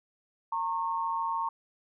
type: tone pair together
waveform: sine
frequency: 916 / 1089.3 Hz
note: A#5 / C#6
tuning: -31 / -31 cents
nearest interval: minor third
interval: 300 cents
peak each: -30 / -32 dBFS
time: 0.52-1.49 s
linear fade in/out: 5 ms
effects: none